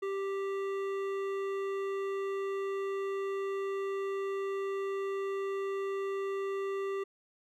triangle tone with hard clipping, 392 Hz, G4, in tune, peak -34 dBFS, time 0.02-7.04 s, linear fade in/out 10 ms, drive 16 dB, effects none

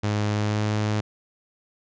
sawtooth tone with pitch glide, 104.7 to 106.28 Hz, G#2 to G#2, +15 to +40 cents, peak -18 dBFS, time 0.03-1.01 s, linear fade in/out 10 ms, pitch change +25 cents, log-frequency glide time 0.3-0.7 s, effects resampled to 16000 Hz

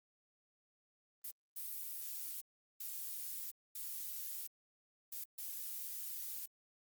violet noise bursts at uneven times, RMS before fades -44 dBFS, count 6, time 1.24-1.31 / 1.56-2.41 / 2.8-3.51 / 3.75-4.47 / 5.12-5.24 / 5.38-6.46 s, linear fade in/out 5 ms, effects Opus 32 kbps

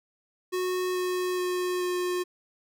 square tone with pitch steps, 366.3 / 364 / 361.7 / 359.4 Hz, F#4 / F#4 / F#4 / F4, -17 / -28 / -39 / +50 cents, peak -27 dBFS, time 0.52-2.24 s, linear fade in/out 20 ms, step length 430 ms, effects none

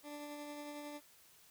20% pulse tone with tremolo, 293.7 Hz, D4, in tune, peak -39 dBFS, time 0.03-1.01 s, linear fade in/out 50 ms, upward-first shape triangle, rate 11 Hz, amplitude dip 30%, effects white hiss -64 dBFS RMS until 1.5 s

